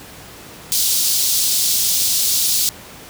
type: high-pass noise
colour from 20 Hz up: pink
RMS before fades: -17 dBFS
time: 0.72-2.69 s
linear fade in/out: 0 ms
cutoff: 4000 Hz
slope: 24 dB/octave
effects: pink hiss -38 dBFS RMS until 3.09 s + high-pass 60 Hz 12 dB/octave